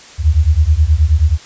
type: beating tone pair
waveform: sine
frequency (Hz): 72.5 / 81.9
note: D2 / E2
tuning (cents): -22 / -11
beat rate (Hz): 9.4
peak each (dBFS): -11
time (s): 0.18-1.38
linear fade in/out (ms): 50
effects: white hiss -38 dBFS RMS until 1.45 s + resampled to 16000 Hz